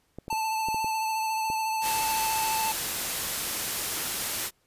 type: clicks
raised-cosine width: 2 ms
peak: -24 dBFS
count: 7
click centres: 0.186 / 0.281 / 0.328 / 0.686 / 0.745 / 0.845 / 1.501 s
type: tone with vibrato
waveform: square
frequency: 880 Hz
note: A5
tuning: in tune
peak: -27 dBFS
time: 0.3-2.72 s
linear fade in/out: 5 ms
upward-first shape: sine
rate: 14 Hz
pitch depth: 19 cents each way
type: noise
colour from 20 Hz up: white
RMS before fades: -30 dBFS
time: 1.81-4.51 s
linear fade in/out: 50 ms
effects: pink hiss -69 dBFS RMS until 4.66 s + resampled to 32000 Hz